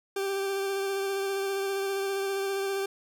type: tone with vibrato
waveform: 40% pulse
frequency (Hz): 392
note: G4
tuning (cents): 0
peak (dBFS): -27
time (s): 0.16-2.86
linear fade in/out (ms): 5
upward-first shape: sine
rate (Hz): 15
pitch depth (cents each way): 17
effects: none